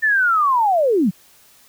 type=linear sweep; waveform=sine; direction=down; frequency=1804 to 160 Hz; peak=-13 dBFS; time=0.02-1.11 s; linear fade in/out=20 ms; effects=white hiss -51 dBFS RMS until 1.68 s